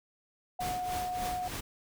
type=tone; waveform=sine; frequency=727 Hz; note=F#5; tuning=31 cents flat; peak=-32 dBFS; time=0.59-1.48 s; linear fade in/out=5 ms
type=noise with tremolo; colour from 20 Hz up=pink; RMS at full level=-37 dBFS; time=0.6-1.61 s; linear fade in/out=10 ms; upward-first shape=triangle; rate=3.4 Hz; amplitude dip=80%
effects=none